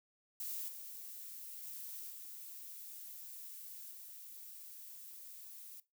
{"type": "noise with level steps", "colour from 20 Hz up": "violet", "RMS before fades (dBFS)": [-42, -49, -47, -50, -52], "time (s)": [0.4, 5.8], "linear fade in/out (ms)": 2, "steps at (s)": [0.68, 1.63, 2.1, 3.91], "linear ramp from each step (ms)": 5, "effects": ["noise-tail reverb RT60 0.2 s tail -17 dB re dry"]}